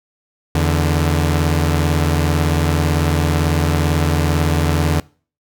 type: tone pair together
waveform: sawtooth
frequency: 82.41 / 146.84 Hz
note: E2 / D3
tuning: 0 / 0 cents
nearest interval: minor seventh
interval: 1000 cents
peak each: -12 / -14 dBFS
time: 0.55-5 s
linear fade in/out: 0 ms
effects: noise-tail reverb RT60 0.4 s tail -23 dB re dry